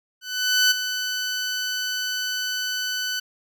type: tone with ADSR envelope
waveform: 15% pulse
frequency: 1500 Hz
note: F#6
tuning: 23 cents sharp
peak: -8 dBFS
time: 0.21-3.2 s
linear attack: 500 ms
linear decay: 16 ms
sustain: -10 dB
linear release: 9 ms
effects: none